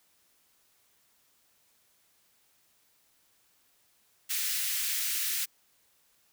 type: high-pass noise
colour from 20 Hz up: white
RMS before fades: -31 dBFS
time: 4.29-5.46 s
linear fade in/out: 20 ms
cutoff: 1700 Hz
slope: 24 dB/octave
effects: white hiss -68 dBFS RMS until 6.32 s